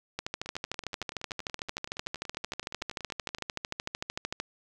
two click trains, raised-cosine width 0.2 ms, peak -24 / -15 dBFS, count 32 / 57, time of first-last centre 0.46-3.385 / 0.19-4.401 s, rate 10.6 / 13.3 Hz, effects none

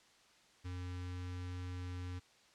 square tone with notch filter, 90.1 Hz, F#2, 45 cents flat, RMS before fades -43 dBFS, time 0.64-2.2 s, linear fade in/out 20 ms, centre 630 Hz, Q 1.2, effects white hiss -66 dBFS RMS until 2.54 s + low-pass 6000 Hz 12 dB/octave

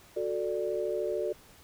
sine chord, D major, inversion first, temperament just, 367.1 / 440.5 / 587.3 Hz, F#4 / A4 / D5, -14 / +2 / 0 cents, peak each -33 dBFS, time 0.16-1.33 s, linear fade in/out 10 ms, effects pink hiss -56 dBFS RMS until 1.63 s

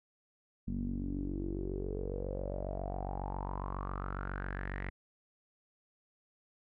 sawtooth tone with low-pass filter sweep, 47.31 Hz, F#1, 39 cents sharp, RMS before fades -38 dBFS, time 0.67-4.9 s, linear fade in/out 10 ms, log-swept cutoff 220 to 2000 Hz, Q 7.2, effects none

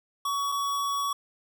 square tone pair in turn, 1126 / 1126 Hz, C#6 / C#6, +27 / +27 cents, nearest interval unison, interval 0 cents, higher neither, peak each -27 dBFS, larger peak neither, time 0.25-0.52 / 0.52-1.13 s, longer second, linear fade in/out 5 ms, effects none

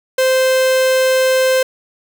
45% pulse tone, 520 Hz, C5, 11 cents flat, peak -11 dBFS, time 0.18-1.63 s, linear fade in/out 5 ms, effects none

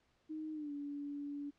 sine tone with pitch glide, 311.3 to 287.1 Hz, D#4 to D4, +1 to -39 cents, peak -40 dBFS, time 0.29-1.51 s, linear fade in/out 20 ms, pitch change -140 cents, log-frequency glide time 0.53-0.72 s, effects pink hiss -75 dBFS RMS until 1.58 s + low-pass 5000 Hz 12 dB/octave

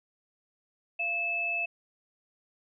sine tone pair together, 687 / 2616 Hz, F5 / E7, -29 / -14 cents, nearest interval octave + major seventh, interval 2315 cents, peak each -38 / -28 dBFS, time 0.99-1.66 s, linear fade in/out 10 ms, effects none

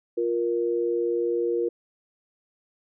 sine tone pair together, 350.5 / 470.3 Hz, F4 / A#4, +6 / +15 cents, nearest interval perfect fourth, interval 509 cents, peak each -25 dBFS, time 0.17-1.69 s, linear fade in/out 10 ms, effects none

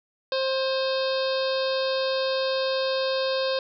harmonic tone with a mistuned harmonic, 529 Hz, C5, 19 cents sharp, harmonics 1 / 2 / 3 / 5 / 6 / 7 / 8 / 9 / 10, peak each -24 / -34 / -36 / -37 / -41 / -34 / -36 / -36 / -45 dBFS, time 0.32-3.59 s, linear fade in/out 2 ms, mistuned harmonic 5, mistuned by -43 cents, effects none

